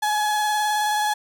35% pulse tone with vibrato, 845 Hz, G#5, 30 cents sharp, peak -18 dBFS, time 0.02-1.14 s, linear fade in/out 10 ms, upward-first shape square, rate 19 Hz, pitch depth 15 cents each way, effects none

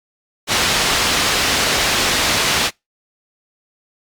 white low-pass noise, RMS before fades -17 dBFS, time 0.47-2.71 s, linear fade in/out 50 ms, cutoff 4800 Hz, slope 12 dB/octave, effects noise-tail reverb RT60 0.2 s tail -26 dB re dry + Opus 48 kbps

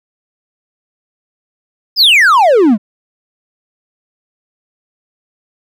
triangle exponential sweep, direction down, 5274 to 191.7 Hz, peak -3 dBFS, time 1.96-2.78 s, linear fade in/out 50 ms, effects none

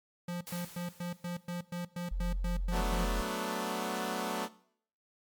square tone bursts, 175.3 Hz, F3, 7 cents sharp, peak -35 dBFS, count 12, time 0.28-3.05 s, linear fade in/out 5 ms, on 130 ms, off 110 ms
white noise with exponential decay, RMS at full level -43 dBFS, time 0.47-1.72 s, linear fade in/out 0 ms, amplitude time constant 270 ms
sine tone, 44 Hz, F1, 14 cents sharp, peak -30 dBFS, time 2.11-3.22 s, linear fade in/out 10 ms
10% pulse chord, B minor seventh, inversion second, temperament equal, 185 / 220 / 246.9 / 293.7 Hz, F#3 / A3 / B3 / D4, 0 / 0 / 0 / 0 cents, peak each -29 / -29 / -31 / -33 dBFS, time 2.71-4.49 s, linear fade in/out 50 ms
effects noise-tail reverb RT60 0.6 s tail -19 dB re dry + MP3 96 kbps

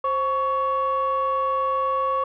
sine tone pair together, 527.6 / 1118 Hz, C5 / C#6, +14 / +14 cents, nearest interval octave + minor second, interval 1300 cents, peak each -24 / -20 dBFS, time 0.04-2.24 s, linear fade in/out 5 ms, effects tanh soft clip ceiling -16 dBFS

